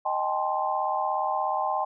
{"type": "chord", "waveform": "sine", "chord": "A half-diminished seventh", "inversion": "second", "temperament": "equal with one note detuned", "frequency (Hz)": [622.3, 784, 860.9, 1046.5], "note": ["Eb5", "G5", "A5", "C6"], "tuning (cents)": [0, 0, -38, 0], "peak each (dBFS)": [-32, -28, -31, -29], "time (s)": [0.05, 1.85], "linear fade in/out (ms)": 10, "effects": []}